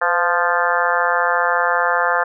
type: harmonic tone with a mistuned harmonic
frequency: 174.61 Hz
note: F3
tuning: in tune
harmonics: 3 / 4 / 5 / 6 / 7 / 8 / 9 / 10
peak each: -23 / -23 / -23 / -23 / -23 / -23 / -23 / -23 dBFS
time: 0.01-2.24 s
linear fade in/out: 10 ms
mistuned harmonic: 3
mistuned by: -34 cents
effects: none